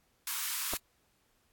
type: high-pass noise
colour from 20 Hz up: white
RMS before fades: -35 dBFS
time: 0.27-0.77 s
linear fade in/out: 2 ms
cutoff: 920 Hz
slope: 96 dB/octave
type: clicks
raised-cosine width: 1 ms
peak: -23 dBFS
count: 2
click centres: 0.735 / 0.738 s
effects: pink hiss -72 dBFS RMS until 1.52 s + AAC 64 kbps